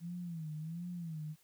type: tone with vibrato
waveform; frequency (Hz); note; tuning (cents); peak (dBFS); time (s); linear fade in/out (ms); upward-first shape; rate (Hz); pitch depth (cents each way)
sine; 164.81; E3; 0; -39; 0-1.36; 50; sine; 1.4; 130
effects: white hiss -69 dBFS RMS until 1.43 s